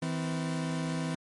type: tone pair together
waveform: 40% pulse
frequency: 162.21 / 257.5 Hz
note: E3 / C4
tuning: -28 / -28 cents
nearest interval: minor sixth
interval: 800 cents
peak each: -31 / -34 dBFS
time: 0.02-1.15 s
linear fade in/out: 5 ms
effects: MP3 48 kbps